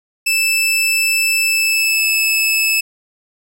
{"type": "tone with pitch glide", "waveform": "sawtooth", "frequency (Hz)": [2637, 2613], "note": ["E7", "E7"], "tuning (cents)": [0, -16], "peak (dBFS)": -10, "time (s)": [0.26, 2.81], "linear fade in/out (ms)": 10, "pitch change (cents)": -16, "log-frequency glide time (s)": [1.38, 2.22], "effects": []}